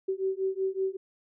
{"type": "beating tone pair", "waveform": "sine", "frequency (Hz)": [380, 385.3], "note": ["F#4", "G4"], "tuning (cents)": [46, -30], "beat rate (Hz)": 5.3, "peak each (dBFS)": -30, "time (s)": [0.08, 0.97], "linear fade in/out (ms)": 10, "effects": []}